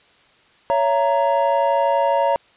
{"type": "chord", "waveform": "triangle", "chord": "A# diminished", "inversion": "first", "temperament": "just", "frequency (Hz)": [559.4, 671.3, 932.3], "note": ["C#5", "E5", "A#5"], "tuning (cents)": [16, 31, 0], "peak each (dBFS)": [-17, -20, -17], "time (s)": [0.7, 2.36], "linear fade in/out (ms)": 0, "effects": ["white hiss -54 dBFS RMS until 2.56 s", "resampled to 8000 Hz"]}